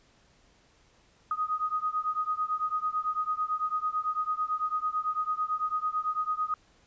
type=beating tone pair; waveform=sine; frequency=1244.5 / 1253.5 Hz; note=D#6 / D#6; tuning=0 / +12 cents; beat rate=9 Hz; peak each=-30 / -31 dBFS; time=1.31-6.54 s; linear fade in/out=2 ms; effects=pink hiss -63 dBFS RMS until 6.86 s + resampled to 16000 Hz